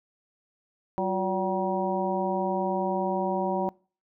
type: harmonic tone with a mistuned harmonic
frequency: 190.5 Hz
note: G3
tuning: 49 cents flat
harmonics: 1 / 2 / 3 / 4 / 5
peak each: -31 / -31 / -31 / -31 / -31 dBFS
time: 0.98-3.69 s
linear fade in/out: 0 ms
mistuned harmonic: 2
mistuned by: -94 cents
effects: noise-tail reverb RT60 0.4 s tail -25 dB re dry